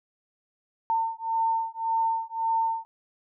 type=beating tone pair; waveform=sine; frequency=903 / 904.8 Hz; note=A5 / A5; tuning=+45 / +48 cents; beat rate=1.8 Hz; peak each=-27 dBFS; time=0.9-2.85 s; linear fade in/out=0 ms; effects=none